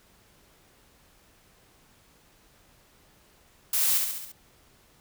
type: noise with echo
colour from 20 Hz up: blue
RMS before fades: -25 dBFS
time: 3.73-3.98 s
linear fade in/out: 5 ms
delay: 68 ms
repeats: 5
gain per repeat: -4 dB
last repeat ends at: 4.32 s
effects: pink hiss -60 dBFS RMS until 5 s